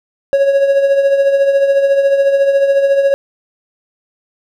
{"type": "tone with tremolo", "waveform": "triangle", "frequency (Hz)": 553, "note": "C#5", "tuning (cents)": -4, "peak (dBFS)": -4, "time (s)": [0.33, 3.14], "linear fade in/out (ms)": 0, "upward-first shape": "triangle", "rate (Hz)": 14, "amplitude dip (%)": 60, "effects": []}